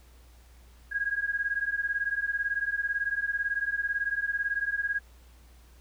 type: beating tone pair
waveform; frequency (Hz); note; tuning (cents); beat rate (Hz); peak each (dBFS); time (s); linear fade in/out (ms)
sine; 1631 / 1649; G#6 / G#6; -32 / -13; 18; -30; 0.91-5; 20
effects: added 60 Hz sine -52 dBFS peak until 5.8 s + pink hiss -61 dBFS RMS until 5.8 s